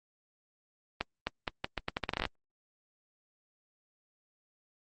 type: accelerating click train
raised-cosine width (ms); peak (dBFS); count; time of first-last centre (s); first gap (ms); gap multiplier
0.3; -14; 15; 1.01-2.253; 260; 0.8
effects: Opus 24 kbps